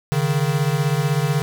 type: beating tone pair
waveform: square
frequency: 138.59 / 154.59 Hz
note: C#3 / D#3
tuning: 0 / -11 cents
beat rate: 16 Hz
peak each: -21 dBFS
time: 0.12-1.42 s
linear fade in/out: 0 ms
effects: none

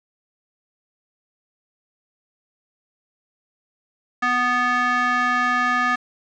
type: tone with band-pass filter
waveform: square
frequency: 246.9 Hz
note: B3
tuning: in tune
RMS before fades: -20 dBFS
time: 4.22-5.96 s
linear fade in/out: 10 ms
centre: 1500 Hz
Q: 4.1
effects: resampled to 16000 Hz + 7-bit

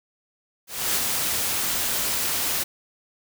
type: noise with ADSR envelope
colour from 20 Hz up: white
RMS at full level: -22 dBFS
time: 0.67-2.64 s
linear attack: 280 ms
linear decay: 39 ms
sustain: -3 dB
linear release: 13 ms
effects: none

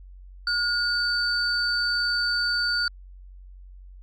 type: tone pair together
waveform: sine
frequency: 1435 / 4561 Hz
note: F6 / C#8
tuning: +47 / +49 cents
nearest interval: octave + minor sixth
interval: 2002 cents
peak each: -24 dBFS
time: 0.47-2.88 s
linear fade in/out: 2 ms
effects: tanh soft clip ceiling -14 dBFS + added 46 Hz sine -42 dBFS peak until 4.02 s

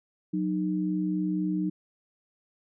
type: tone pair together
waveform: sine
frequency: 183.6 / 307.5 Hz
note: F#3 / D#4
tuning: -13 / -20 cents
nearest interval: major sixth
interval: 893 cents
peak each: -28 dBFS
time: 0.33-1.7 s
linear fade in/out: 10 ms
effects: none

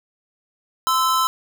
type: tone pair together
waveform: square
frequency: 1030 / 1316.4 Hz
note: C6 / E6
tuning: -28 / -3 cents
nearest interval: major third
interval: 425 cents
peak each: -20 dBFS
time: 0.87-1.27 s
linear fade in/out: 0 ms
effects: none

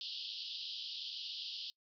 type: band-pass noise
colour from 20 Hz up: pink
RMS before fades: -44 dBFS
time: 0.01-1.7 s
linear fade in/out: 0 ms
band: 2900 to 5100 Hz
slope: 96 dB/octave
effects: noise-tail reverb RT60 0.1 s tail -24 dB re dry

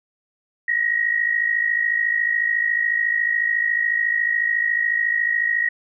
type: tone pair together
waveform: sine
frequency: 1880 / 1934 Hz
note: A#6 / B6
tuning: +14 / -37 cents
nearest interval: unison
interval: 49 cents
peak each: -19 / -23 dBFS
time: 0.68-5.69 s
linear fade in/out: 5 ms
effects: none

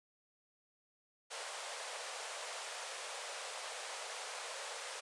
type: band-pass noise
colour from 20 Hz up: pink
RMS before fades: -45 dBFS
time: 1.3-5.01 s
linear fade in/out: 20 ms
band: 480 to 10000 Hz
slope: 48 dB/octave
effects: resampled to 24000 Hz

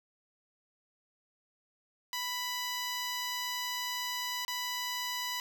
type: tone with dropouts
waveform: 10% pulse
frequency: 989 Hz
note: B5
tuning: 2 cents sharp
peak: -25 dBFS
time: 2.13-5.4 s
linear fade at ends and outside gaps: 1 ms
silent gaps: 4.45-4.48 s
effects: none

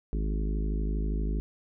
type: harmonic tone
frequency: 52.5 Hz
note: G#1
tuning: 19 cents sharp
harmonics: 1 / 3 / 4 / 5 / 6 / 7 / 8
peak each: -27 / -37 / -39 / -41 / -43 / -44 / -45 dBFS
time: 0.13-1.4 s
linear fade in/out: 0 ms
effects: none

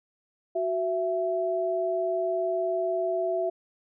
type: tone pair together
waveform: sine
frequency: 371.6 / 665 Hz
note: F#4 / E5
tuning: +7 / +15 cents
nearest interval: minor seventh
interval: 1008 cents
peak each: -29 / -26 dBFS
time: 0.55-3.5 s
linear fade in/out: 10 ms
effects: none

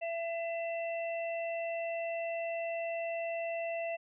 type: harmonic tone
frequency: 670 Hz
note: E5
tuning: 28 cents sharp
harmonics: 1 / 3 / 4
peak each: -34 / -46 / -42 dBFS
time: 0.01-3.97 s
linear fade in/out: 20 ms
effects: none

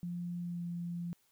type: tone with pitch glide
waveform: sine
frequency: 174.61 to 172.6 Hz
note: F3 to F3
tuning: 0 to -20 cents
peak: -36 dBFS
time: 0.03-1.13 s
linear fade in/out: 0 ms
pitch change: -20 cents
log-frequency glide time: 0.41-0.65 s
effects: white hiss -72 dBFS RMS until 1.31 s

